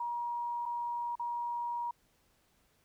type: tone with dropouts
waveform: sine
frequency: 952 Hz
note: A#5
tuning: 36 cents sharp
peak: -33 dBFS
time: 0-1.91 s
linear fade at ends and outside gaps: 5 ms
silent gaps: 0.656-0.66 / 1.155-1.195 s
effects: pink hiss -71 dBFS RMS until 2.84 s